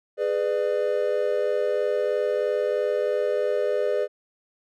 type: chord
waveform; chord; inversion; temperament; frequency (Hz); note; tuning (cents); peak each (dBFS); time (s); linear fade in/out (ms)
triangle; G# diminished; none; just; 415.3 / 498.4 / 598; G#4 / B4 / D5; 0 / +16 / +31; -24; 0.17-4.08; 50
effects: none